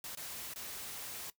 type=noise with dropouts; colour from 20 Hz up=white; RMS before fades=-44 dBFS; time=0.04-1.3 s; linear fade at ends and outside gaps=2 ms; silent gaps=0.151-0.172 / 0.537-0.559 s; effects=noise-tail reverb RT60 0.1 s tail -17 dB re dry